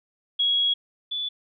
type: tone pair in turn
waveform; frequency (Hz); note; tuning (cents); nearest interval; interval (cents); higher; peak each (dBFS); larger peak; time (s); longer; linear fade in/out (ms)
sine; 3322 / 3463; G#7 / A7; 0 / -28; minor second; 72; second; -19 / -26; first; 0.39-0.74 / 1.11-1.29; first; 10
effects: none